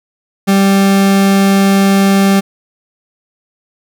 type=tone; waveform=40% pulse; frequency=196 Hz; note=G3; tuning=in tune; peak=-6 dBFS; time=0.47-2.41 s; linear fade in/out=20 ms; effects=none